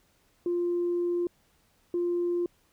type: tone pair in turn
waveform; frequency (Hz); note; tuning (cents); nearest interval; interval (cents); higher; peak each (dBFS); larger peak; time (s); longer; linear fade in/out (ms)
sine; 349.2 / 349.2; F4 / F4; 0 / 0; unison; 0; neither; -24; neither; 0.46-1.27 / 1.94-2.46; first; 2
effects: tanh soft clip ceiling -21 dBFS + pink hiss -67 dBFS RMS until 2.72 s